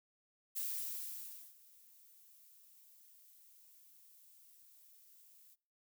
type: noise with ADSR envelope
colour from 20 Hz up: violet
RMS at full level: -39 dBFS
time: 0.55-5.56 s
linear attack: 22 ms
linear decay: 960 ms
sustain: -24 dB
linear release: 32 ms
effects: noise-tail reverb RT60 0.5 s tail -24 dB re dry